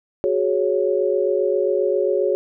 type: chord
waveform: sine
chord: F# suspended second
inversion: none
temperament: equal with one note detuned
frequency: 370 / 417.5 / 554.4 Hz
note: F#4 / G#4 / C#5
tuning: 0 / +9 / 0 cents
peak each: -21 dBFS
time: 0.24-2.35 s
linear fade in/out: 0 ms
effects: none